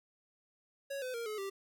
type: tone with pitch steps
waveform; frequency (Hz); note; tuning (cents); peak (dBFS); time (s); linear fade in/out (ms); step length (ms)
square; 554.4 / 508.4 / 466.2 / 427.5 / 392; C#5 / C5 / A#4 / A4 / G4; 0 / -50 / 0 / -50 / 0; -38; 0.9-1.5; 10; 120
effects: none